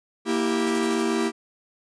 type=chord; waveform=45% pulse; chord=E diminished; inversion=second; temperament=equal with one note detuned; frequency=233.1 / 326.4 / 392 Hz; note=Bb3 / E4 / G4; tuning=0 / -17 / 0 cents; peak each=-26 dBFS; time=0.25-1.32 s; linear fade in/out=50 ms
type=noise bursts; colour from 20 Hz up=white; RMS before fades=-37 dBFS; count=5; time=0.67-1.021 s; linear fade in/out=0 ms; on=35 ms; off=44 ms
effects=resampled to 22050 Hz